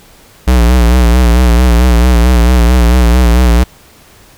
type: tone with vibrato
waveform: square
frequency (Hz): 60.4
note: B1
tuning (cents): -38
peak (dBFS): -5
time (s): 0.47-3.64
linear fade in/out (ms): 10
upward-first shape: sine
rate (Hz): 4.5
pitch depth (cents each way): 86
effects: pink hiss -41 dBFS RMS until 4.37 s